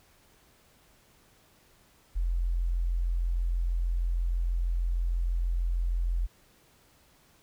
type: tone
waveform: sine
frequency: 43.15 Hz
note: F1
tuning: 20 cents flat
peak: -25 dBFS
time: 2.15-6.27 s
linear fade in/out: 20 ms
effects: pink hiss -62 dBFS RMS until 7.42 s